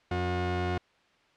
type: tone pair together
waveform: sawtooth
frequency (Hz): 90 / 360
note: F#2 / F#4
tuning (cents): -47 / -47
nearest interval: 2 octaves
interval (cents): 2400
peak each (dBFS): -26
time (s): 0.11-0.78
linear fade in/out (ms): 5
effects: white hiss -64 dBFS RMS until 1.36 s + low-pass 3000 Hz 12 dB/octave